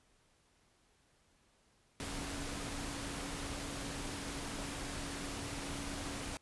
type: tone in noise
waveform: sine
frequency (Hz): 280.8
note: C#4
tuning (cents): +22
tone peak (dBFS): -47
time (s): 2-6.37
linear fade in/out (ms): 0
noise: pink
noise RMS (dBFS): -42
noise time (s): 2-6.37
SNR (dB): -8
effects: pink hiss -71 dBFS RMS until 6.41 s + resampled to 24000 Hz